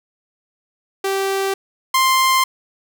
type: tone pair in turn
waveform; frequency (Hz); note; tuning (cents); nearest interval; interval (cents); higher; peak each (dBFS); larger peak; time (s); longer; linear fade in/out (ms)
sawtooth; 389.3 / 1049.3; G4 / C6; -12 / +5; octave + perfect fourth; 1717; second; -14 / -9; second; 1.04-1.54 / 1.94-2.44; neither; 5
effects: none